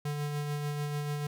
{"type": "tone with tremolo", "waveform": "square", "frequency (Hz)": 146.83, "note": "D3", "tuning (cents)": 0, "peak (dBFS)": -31, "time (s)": [0.05, 1.27], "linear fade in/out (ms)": 5, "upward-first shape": "sine", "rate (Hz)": 6.8, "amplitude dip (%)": 30, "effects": []}